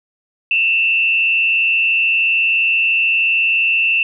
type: tone with frequency modulation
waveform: sine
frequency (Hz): 2683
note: E7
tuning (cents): +30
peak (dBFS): -12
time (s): 0.51-4.03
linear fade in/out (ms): 2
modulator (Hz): 127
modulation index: 0.61
effects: none